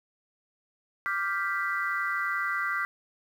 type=chord; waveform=sine; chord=G dominant seventh; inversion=second; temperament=equal; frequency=1174.7 / 1396.9 / 1568 / 1975.5 Hz; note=D6 / F6 / G6 / B6; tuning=0 / 0 / 0 / 0 cents; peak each=-32 dBFS; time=1.06-2.85 s; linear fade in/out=0 ms; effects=tanh soft clip ceiling -16 dBFS + 9-bit